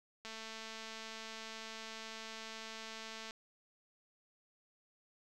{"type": "click train", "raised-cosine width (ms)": 0.2, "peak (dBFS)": -30, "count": 680, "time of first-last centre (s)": [0.25, 3.309], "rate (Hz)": 222, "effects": []}